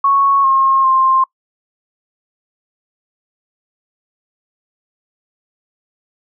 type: tone with pitch steps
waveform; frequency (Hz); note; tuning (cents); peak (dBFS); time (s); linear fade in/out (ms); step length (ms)
sine; 1106 / 1074 / 1055; C#6 / C6 / C6; -4 / +45 / +14; -9; 0.04-1.24; 5; 400
effects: noise-tail reverb RT60 0.1 s tail -24 dB re dry